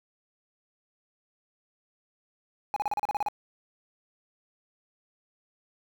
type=tone bursts; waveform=triangle; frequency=830.6 Hz; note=G#5; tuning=in tune; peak=-23 dBFS; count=10; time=2.74-3.285 s; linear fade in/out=0 ms; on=23 ms; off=35 ms; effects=9-bit